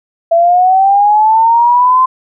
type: linear sweep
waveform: sine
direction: up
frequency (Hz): 664 to 1040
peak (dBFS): -5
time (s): 0.31-2.06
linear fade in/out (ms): 10
effects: none